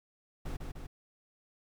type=noise with echo; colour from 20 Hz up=brown; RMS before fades=-37 dBFS; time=0.45-0.57 s; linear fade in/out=10 ms; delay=150 ms; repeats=2; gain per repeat=-3 dB; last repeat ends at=0.87 s; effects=none